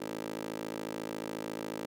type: tone with high-pass filter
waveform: 15% pulse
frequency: 54.1 Hz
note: A1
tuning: 29 cents flat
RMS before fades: -39 dBFS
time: 0-1.86 s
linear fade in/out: 10 ms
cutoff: 340 Hz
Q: 3.8
effects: none